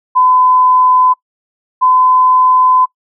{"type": "tone pair in turn", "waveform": "sine", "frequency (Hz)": [1012, 1016.7], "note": ["B5", "B5"], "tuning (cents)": [42, 50], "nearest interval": "unison", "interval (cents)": 8, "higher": "second", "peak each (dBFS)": -6, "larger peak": "neither", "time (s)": [[0.15, 1.14], [1.81, 2.86]], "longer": "second", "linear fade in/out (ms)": 20, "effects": ["noise-tail reverb RT60 0.1 s tail -22 dB re dry"]}